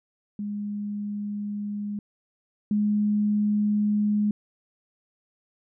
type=tone pair in turn; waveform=sine; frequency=206.1 / 208.7 Hz; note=G#3 / G#3; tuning=-13 / +9 cents; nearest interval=unison; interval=22 cents; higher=second; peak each=-28 / -20 dBFS; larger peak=second; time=0.39-1.99 / 2.71-4.31 s; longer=neither; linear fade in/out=2 ms; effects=none